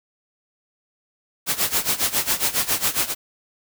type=noise with tremolo; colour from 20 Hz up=white; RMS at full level=-19 dBFS; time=1.46-3.15 s; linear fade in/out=50 ms; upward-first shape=sine; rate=7.3 Hz; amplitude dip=85%; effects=none